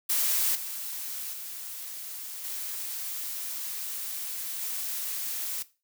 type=noise with level steps; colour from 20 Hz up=blue; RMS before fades=-26 / -36 / -39 / -35 / -33 dBFS; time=0.09-5.63 s; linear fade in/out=10 ms; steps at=0.55 / 1.33 / 2.44 / 4.61 s; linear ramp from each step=5 ms; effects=noise-tail reverb RT60 0.3 s tail -17 dB re dry